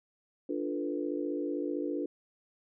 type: chord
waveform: sine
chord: B half-diminished seventh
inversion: first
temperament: equal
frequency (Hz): 293.7 / 349.2 / 440 / 493.9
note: D4 / F4 / A4 / B4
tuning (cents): 0 / 0 / 0 / 0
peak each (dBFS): -34 / -36 / -39 / -39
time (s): 0.49-2.06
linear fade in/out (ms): 5
effects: none